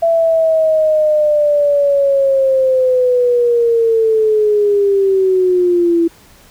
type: linear sweep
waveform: sine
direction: down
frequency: 670 to 332.5 Hz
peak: -9 dBFS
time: 0.02-6.08 s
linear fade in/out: 10 ms
effects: pink hiss -45 dBFS RMS until 6.5 s